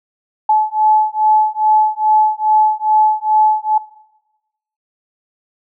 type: beating tone pair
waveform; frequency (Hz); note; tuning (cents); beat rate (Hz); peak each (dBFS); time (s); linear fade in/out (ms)
sine; 859 / 861.4; A5 / A5; -42 / -37; 2.4; -14; 0.49-3.78; 5
effects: noise-tail reverb RT60 1.0 s tail -20 dB re dry